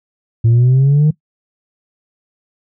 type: exponential sweep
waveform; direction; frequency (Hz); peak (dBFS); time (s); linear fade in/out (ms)
sine; up; 112.6 to 155.56; -5; 0.44-1.11; 10
effects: noise-tail reverb RT60 0.1 s tail -20 dB re dry + tanh soft clip ceiling -6 dBFS